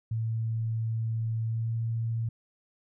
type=tone with pitch glide; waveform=sine; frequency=112.7 to 114.27 Hz; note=A2 to A#2; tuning=+42 to -34 cents; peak=-27 dBFS; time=0.11-2.29 s; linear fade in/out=5 ms; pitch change=+24 cents; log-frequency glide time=1.45-1.73 s; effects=none